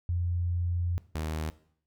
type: tone pair in turn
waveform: sine / sawtooth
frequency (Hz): 87.31 / 78.27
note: F2 / D#2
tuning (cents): 0 / +11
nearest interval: major second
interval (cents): 189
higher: first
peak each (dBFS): -26 / -27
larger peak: first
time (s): 0.09-0.98 / 1.15-1.5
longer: first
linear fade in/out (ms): 0
effects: noise-tail reverb RT60 0.6 s tail -18 dB re dry